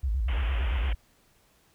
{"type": "tone with vibrato", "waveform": "sine", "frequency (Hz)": 60, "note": "B1", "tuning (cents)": -49, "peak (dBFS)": -24, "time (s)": [0.03, 0.95], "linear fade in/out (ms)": 10, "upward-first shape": "square", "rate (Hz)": 8.7, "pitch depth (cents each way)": 210}
{"type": "low-pass noise", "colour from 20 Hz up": "white", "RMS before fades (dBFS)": -40, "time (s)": [0.28, 0.93], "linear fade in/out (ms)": 5, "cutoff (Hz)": 3200, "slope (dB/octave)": 96}
{"effects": ["pink hiss -64 dBFS RMS until 1.74 s"]}